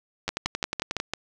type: two click trains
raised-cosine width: 0.2 ms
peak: -10 / -10 dBFS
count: 6 / 9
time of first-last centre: 0.29-1.136 / 0.28-1.001 s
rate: 5.91 / 11.1 Hz
effects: none